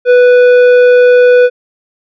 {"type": "tone with tanh clipping", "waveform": "sine", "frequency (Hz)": 493.9, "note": "B4", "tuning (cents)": 0, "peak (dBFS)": -4, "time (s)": [0.05, 1.5], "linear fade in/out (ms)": 50, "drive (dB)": 10, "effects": []}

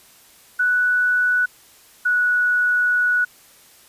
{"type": "tone pair in turn", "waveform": "sine", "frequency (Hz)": [1480, 1468.9], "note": ["F#6", "F#6"], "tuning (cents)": [0, -13], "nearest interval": "unison", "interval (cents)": 13, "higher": "first", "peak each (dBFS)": -15, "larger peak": "neither", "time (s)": [[0.59, 1.46], [2.05, 3.25]], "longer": "second", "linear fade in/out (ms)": 10, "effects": ["white hiss -50 dBFS RMS until 3.88 s", "resampled to 32000 Hz"]}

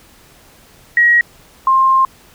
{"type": "tone pair in turn", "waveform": "sine", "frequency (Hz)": [1900, 1058.7], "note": ["A#6", "C6"], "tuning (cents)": [33, 20], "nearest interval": "minor seventh", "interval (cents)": 1013, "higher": "first", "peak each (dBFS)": [-7, -8], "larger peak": "first", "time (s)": [[0.97, 1.21], [1.67, 2.05]], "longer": "second", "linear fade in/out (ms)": 2, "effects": ["pink hiss -46 dBFS RMS until 2.34 s"]}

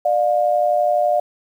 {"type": "tone pair together", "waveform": "sine", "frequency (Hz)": [598.1, 710], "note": ["D5", "F5"], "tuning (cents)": [31, 28], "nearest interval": "minor third", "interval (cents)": 297, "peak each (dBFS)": -17, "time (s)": [0.05, 1.2], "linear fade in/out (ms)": 5, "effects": ["8-bit"]}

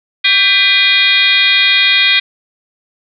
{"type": "tone with frequency modulation", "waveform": "sine", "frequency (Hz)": 2851, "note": "F7", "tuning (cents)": 35, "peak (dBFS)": -7, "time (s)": [0.24, 2.2], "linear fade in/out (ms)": 10, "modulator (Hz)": 427, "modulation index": 2.5, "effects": []}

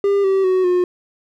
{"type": "tone with pitch steps", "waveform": "triangle", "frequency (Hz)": [399.9, 385.8, 372.3, 359.2], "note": ["G4", "G4", "F#4", "F4"], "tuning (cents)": [35, -28, 11, 49], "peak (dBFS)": -11, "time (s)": [0.04, 0.84], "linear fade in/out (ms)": 2, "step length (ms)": 200, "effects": []}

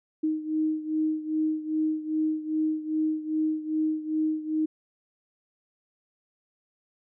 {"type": "beating tone pair", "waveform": "sine", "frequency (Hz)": [311.1, 313.6], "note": ["D#4", "D#4"], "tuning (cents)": [0, 14], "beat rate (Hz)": 2.5, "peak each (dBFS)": [-26, -30], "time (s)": [0.23, 4.66], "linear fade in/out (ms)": 10, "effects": []}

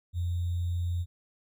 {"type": "tone with sample-and-hold", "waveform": "sine", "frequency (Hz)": 87.3, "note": "F2", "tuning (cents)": 0, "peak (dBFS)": -27, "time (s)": [0.13, 1.06], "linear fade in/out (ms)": 50, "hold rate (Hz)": 3675, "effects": []}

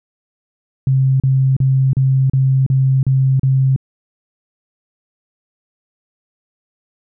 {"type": "tone bursts", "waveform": "sine", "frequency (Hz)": 133, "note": "C3", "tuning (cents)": 29, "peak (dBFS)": -10, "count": 8, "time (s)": [0.87, 3.762], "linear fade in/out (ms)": 2, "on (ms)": 330, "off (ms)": 36, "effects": []}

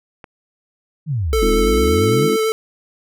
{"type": "click", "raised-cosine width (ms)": 0.5, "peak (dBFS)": -21, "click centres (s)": 0.242}
{"type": "exponential two-way sweep", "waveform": "sine", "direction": "down then up", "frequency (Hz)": [168.3, 35.8, 168.3], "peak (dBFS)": -17, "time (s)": [1.06, 2.3], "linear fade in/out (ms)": 50, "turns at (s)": 1.51}
{"type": "tone with vibrato", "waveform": "square", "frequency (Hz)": 440, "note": "A4", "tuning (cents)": 0, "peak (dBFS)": -16, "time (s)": [1.33, 2.52], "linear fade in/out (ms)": 0, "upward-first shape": "sine", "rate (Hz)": 8.9, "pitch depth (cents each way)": 14}
{"type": "chord", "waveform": "sine", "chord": "F minor seventh", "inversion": "first", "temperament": "equal", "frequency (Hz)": [207.7, 261.6, 311.1, 349.2], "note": ["Ab3", "C4", "Eb4", "F4"], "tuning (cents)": [0, 0, 0, 0], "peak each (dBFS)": [-23, -24, -24, -23], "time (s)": [1.41, 2.37], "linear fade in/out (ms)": 20}
{"effects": []}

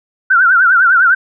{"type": "tone with vibrato", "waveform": "sine", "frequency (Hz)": 1453, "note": "F#6", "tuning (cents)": -32, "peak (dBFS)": -6, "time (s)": [0.3, 1.15], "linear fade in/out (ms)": 10, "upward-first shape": "triangle", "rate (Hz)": 9.9, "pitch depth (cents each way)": 150, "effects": []}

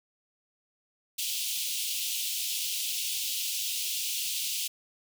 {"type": "high-pass noise", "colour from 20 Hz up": "pink", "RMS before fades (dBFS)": -32, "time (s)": [1.18, 4.68], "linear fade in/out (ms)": 10, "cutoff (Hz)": 2700, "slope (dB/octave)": 48, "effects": []}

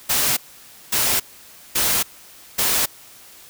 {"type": "noise bursts", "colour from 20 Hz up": "white", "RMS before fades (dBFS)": -19, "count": 4, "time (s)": [0.09, 2.86], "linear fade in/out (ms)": 10, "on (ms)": 280, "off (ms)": 550, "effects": ["white hiss -45 dBFS RMS until 3.49 s"]}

